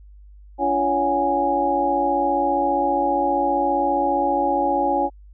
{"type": "tone cluster", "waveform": "sine", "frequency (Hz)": [285.3, 344.6, 560, 733, 828], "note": ["C#4", "F4", "C#5", "F#5", "G#5"], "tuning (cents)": [50, -23, 18, -16, -5], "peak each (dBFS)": [-26, -27, -24, -27, -20], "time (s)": [0.58, 5.1], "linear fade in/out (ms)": 50, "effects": ["added 50 Hz sine -42 dBFS peak until 5.33 s"]}